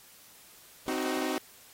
sawtooth chord, C diminished, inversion none, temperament equal with one note detuned, 261.6 / 311.1 / 375.6 Hz, C4 / Eb4 / Gb4, 0 / 0 / +26 cents, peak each -30 dBFS, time 0.88-1.38 s, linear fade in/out 0 ms, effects white hiss -55 dBFS RMS until 1.73 s + AAC 48 kbps

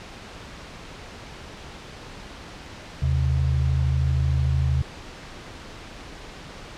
sine tone pair together, 77.78 / 130.81 Hz, D#2 / C3, 0 / 0 cents, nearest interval major sixth, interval 900 cents, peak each -21 / -22 dBFS, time 3.02-4.82 s, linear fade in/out 5 ms, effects pink hiss -40 dBFS RMS until 6.77 s + low-pass 5000 Hz 12 dB/octave

